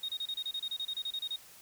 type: tone bursts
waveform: triangle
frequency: 3729 Hz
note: A#7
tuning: in tune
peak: -30 dBFS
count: 16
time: 0.03-1.361 s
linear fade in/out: 5 ms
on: 56 ms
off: 29 ms
effects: tanh soft clip ceiling -30 dBFS + white hiss -55 dBFS RMS until 1.61 s